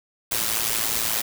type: noise with amplitude modulation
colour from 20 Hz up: white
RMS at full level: -21 dBFS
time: 0.31-1.22 s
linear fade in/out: 10 ms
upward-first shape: sine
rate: 112 Hz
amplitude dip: 75%
effects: none